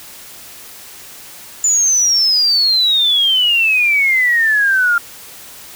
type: exponential sweep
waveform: sine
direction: down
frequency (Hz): 7070 to 1387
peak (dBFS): -10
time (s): 1.64-4.98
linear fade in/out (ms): 2
effects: white hiss -36 dBFS RMS until 5.75 s